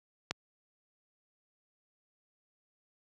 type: click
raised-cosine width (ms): 0.2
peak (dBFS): -14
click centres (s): 0.31
effects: high-pass 80 Hz 12 dB/octave